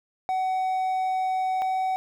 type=tone pair in turn; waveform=triangle; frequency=751 / 753.9 Hz; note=F#5 / F#5; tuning=+26 / +32 cents; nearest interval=unison; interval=6 cents; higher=second; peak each=-21 dBFS; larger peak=neither; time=0.29-1.62 / 1.62-1.96 s; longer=first; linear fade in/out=0 ms; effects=none